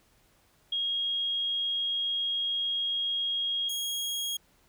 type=tone pair in turn; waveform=sine / sawtooth; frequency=3271 / 3286 Hz; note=G#7 / G#7; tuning=-27 / -19 cents; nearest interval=unison; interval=8 cents; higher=second; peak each=-27 dBFS; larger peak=neither; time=0.72-3.69 / 3.69-4.37 s; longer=first; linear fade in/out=5 ms; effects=pink hiss -65 dBFS RMS until 4.68 s